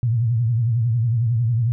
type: tone with vibrato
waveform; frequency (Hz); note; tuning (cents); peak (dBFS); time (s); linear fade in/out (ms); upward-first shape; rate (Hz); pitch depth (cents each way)
sine; 116.54; A#2; 0; -16; 0.03-1.72; 0; triangle; 11; 140
effects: none